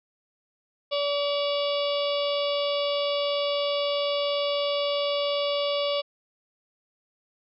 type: harmonic tone with a mistuned harmonic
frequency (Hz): 573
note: D5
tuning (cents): -43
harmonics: 1 / 2 / 4 / 5 / 6 / 7 / 8 / 9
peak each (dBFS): -25 / -34 / -38 / -34 / -34 / -40 / -38 / -44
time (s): 0.91-6.02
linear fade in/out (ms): 20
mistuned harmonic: 7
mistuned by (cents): -64
effects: none